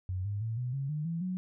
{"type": "tone with pitch steps", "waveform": "sine", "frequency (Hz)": [92.5, 102.04, 112.57, 124.19, 137, 151.14, 166.73, 183.93], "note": ["F#2", "G#2", "A2", "B2", "C#3", "D#3", "E3", "F#3"], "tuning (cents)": [0, -30, 40, 10, -20, -50, 20, -10], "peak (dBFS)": -31, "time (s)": [0.09, 1.37], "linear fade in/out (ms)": 0, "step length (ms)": 160, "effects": []}